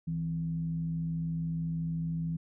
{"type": "tone with frequency modulation", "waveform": "sine", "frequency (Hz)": 163.6, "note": "E3", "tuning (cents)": -13, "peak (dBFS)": -30, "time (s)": [0.07, 2.37], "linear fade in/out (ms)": 10, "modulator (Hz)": 95.3, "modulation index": 0.32, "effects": []}